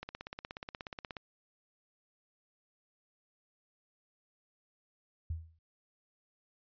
click train, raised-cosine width 0.3 ms, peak -25 dBFS, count 20, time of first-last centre 0.03-1.168 s, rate 16.7 Hz
sine tone with exponential decay, 81.4 Hz, E2, 21 cents flat, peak -31 dBFS, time 5.3-5.59 s, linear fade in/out 5 ms, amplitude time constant 61 ms
effects resampled to 11025 Hz

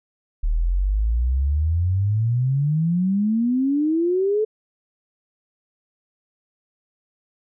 sine exponential sweep, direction up, 37.1 to 440 Hz, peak -17 dBFS, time 0.43-4.45 s, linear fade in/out 10 ms, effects none

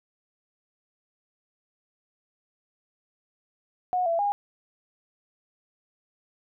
sine tone with pitch steps, 728 / 671 / 814 Hz, F#5 / E5 / G#5, -28 / +31 / -35 cents, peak -22 dBFS, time 3.93-4.32 s, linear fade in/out 0 ms, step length 130 ms, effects none

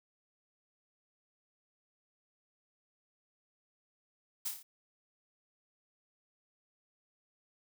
blue noise with echo, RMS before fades -35 dBFS, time 4.45-4.49 s, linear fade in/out 10 ms, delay 28 ms, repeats 5, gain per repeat -4 dB, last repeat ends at 4.63 s, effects none

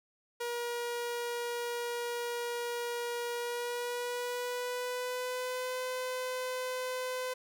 sawtooth tone with pitch glide, 477.3 to 508.6 Hz, A#4 to C5, +41 to -49 cents, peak -30 dBFS, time 0.4-7.34 s, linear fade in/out 10 ms, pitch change +110 cents, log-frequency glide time 3.33-5.8 s, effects none

